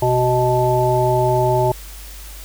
harmonic tone, 125 Hz, B2, 21 cents sharp, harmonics 1 / 3 / 5 / 7, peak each -19 / -19 / -19 / -19 dBFS, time 0.02-1.72 s, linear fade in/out 5 ms, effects added 50 Hz sine -34 dBFS peak until 2.44 s + white hiss -39 dBFS RMS until 2.44 s

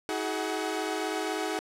sawtooth tone cluster, 320.8 / 376.9 / 420.8 / 746 Hz, E4 / F#4 / G#4 / F#5, -47 / +32 / +23 / +14 cents, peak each -30 / -33 / -30 / -32 dBFS, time 0.09-1.59 s, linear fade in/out 0 ms, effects low-pass 11000 Hz 12 dB/octave

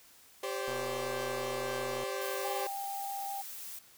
sawtooth chord, G suspended fourth, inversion none, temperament equal with one note detuned, 392 / 523.3 / 575.2 Hz, G4 / C5 / D5, 0 / 0 / -36 cents, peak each -34 / -34 / -37 dBFS, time 0.43-2.67 s, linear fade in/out 5 ms
click train, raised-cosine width 1 ms, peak -30 dBFS, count 165, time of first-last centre 0.68-2.035 s, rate 121 Hz
blue noise, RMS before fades -44 dBFS, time 2.21-3.79 s, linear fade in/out 5 ms
sine tone with pitch glide, 802 to 793.2 Hz, G5 to G5, +39 to +20 cents, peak -36 dBFS, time 2.44-3.42 s, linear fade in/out 10 ms, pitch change -19 cents, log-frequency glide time 2.64-2.7 s
effects white hiss -59 dBFS RMS until 3.97 s

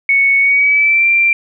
sine tone with pitch glide, 2217 to 2362 Hz, C#7 to D7, 0 to +9 cents, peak -8 dBFS, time 0.09-1.33 s, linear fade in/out 2 ms, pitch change +109 cents, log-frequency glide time 0.39-1.07 s, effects none

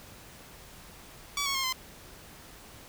10% pulse tone with pitch steps, 1142 / 1105 / 1069.2 / 1034.6 Hz, D6 / C#6 / C6 / C6, -49 / -6 / +37 / -20 cents, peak -20 dBFS, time 1.37-1.726 s, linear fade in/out 2 ms, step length 89 ms, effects pink hiss -50 dBFS RMS until 2.88 s

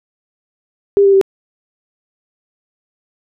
sine tone with pitch steps, 400.7 / 394.3 / 387.9 Hz, G4 / G4 / G4, +38 / +10 / -18 cents, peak -6 dBFS, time 0.97-1.213 s, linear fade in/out 0 ms, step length 81 ms, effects none

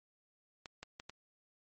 clicks, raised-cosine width 0.2 ms, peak -28 dBFS, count 4, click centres 0.658 / 0.83 / 0.999 / 1.096 s, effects MP3 32 kbps

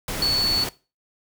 sine tone in noise, 4435 Hz, C#8, in tune, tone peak -18 dBFS, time 0.22-0.64 s, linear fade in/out 2 ms, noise pink, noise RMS -29 dBFS, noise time 0.08-0.69 s, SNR +8 dB, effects noise-tail reverb RT60 0.3 s tail -19 dB re dry

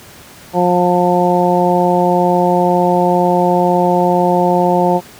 harmonic tone, 177.8 Hz, F3, 31 cents sharp, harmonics 1 / 2 / 3 / 4 / 5, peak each -16 / -16 / -16 / -16 / -16 dBFS, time 0.53-5.01 s, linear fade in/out 50 ms, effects pink hiss -38 dBFS RMS until 5.19 s + high-pass 80 Hz 12 dB/octave

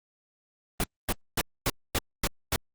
pink noise bursts, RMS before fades -26 dBFS, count 7, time 0.8-2.559 s, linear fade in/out 0 ms, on 37 ms, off 250 ms, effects Opus 32 kbps

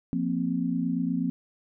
sine chord, F suspended fourth, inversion none, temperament equal, 174.61 / 233.1 / 261.6 Hz, F3 / Bb3 / C4, 0 / 0 / 0 cents, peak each -29 / -30 / -28 dBFS, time 0.13-1.3 s, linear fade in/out 0 ms, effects none

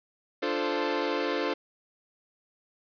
sawtooth chord, D minor seventh, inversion none, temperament equal with one note detuned, 293.7 / 346.8 / 440 / 523.3 Hz, D4 / F4 / A4 / C5, 0 / -12 / 0 / 0 cents, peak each -29 / -29 / -28 / -28 dBFS, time 0.42-1.54 s, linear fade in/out 10 ms, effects resampled to 11025 Hz + 9-bit

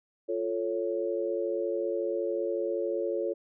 sine chord, F augmented, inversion none, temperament equal, 349.2 / 440 / 554.4 Hz, F4 / A4 / C#5, 0 / 0 / 0 cents, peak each -32 dBFS, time 0.28-3.34 s, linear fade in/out 20 ms, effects none

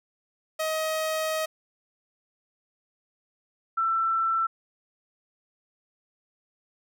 sawtooth / sine tone pair in turn, 631 / 1337 Hz, D#5 / E6, +24 / +24 cents, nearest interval octave + minor second, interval 1300 cents, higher second, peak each -22 dBFS, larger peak neither, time 0.59-1.46 / 3.77-4.47 s, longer first, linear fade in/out 10 ms, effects none

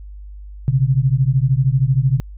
sine beating tone pair, 127.3 / 140.3 Hz, C3 / C#3, -47 / +21 cents, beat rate 13 Hz, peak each -15 / -16 dBFS, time 0.68-2.2 s, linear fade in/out 0 ms, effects added 50 Hz sine -32 dBFS peak until 2.37 s

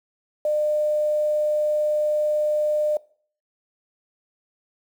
sine tone with quantisation, 603 Hz, D5, 46 cents sharp, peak -19 dBFS, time 0.45-2.97 s, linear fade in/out 2 ms, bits 8, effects noise-tail reverb RT60 0.5 s tail -21 dB re dry

